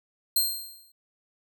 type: tone with exponential decay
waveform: 10% pulse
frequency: 4186 Hz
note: C8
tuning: in tune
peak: -12 dBFS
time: 0.36-0.92 s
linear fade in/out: 5 ms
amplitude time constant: 120 ms
effects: none